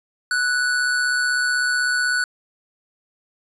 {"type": "tone with amplitude modulation", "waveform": "square", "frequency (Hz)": 1480, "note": "F#6", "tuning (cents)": 0, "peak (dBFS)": -17, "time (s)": [0.31, 2.24], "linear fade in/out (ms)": 2, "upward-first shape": "sine", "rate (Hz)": 136, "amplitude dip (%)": 40, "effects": ["resampled to 24000 Hz"]}